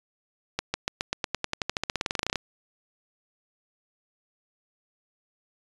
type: accelerating click train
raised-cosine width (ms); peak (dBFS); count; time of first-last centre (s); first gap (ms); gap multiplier
0.2; -9; 25; 0.59-2.357; 150; 0.93
effects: resampled to 22050 Hz